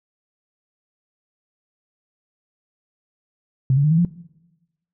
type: tone with pitch steps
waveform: sine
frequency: 131.8 / 141.26 / 151.4 / 162.26 / 173.91 Hz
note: C3 / C#3 / D#3 / E3 / F3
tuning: +13 / +33 / -47 / -27 / -7 cents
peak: -13 dBFS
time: 3.7-4.05 s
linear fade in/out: 2 ms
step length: 70 ms
effects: noise-tail reverb RT60 1.0 s tail -20 dB re dry